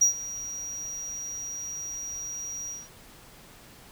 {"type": "tone with ADSR envelope", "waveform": "triangle", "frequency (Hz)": 5750, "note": "F8", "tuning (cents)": 50, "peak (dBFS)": -13, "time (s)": [0.01, 2.89], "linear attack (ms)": 9, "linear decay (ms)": 110, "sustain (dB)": -19, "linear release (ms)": 190, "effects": ["tanh soft clip ceiling -12 dBFS", "pink hiss -51 dBFS RMS until 3.91 s"]}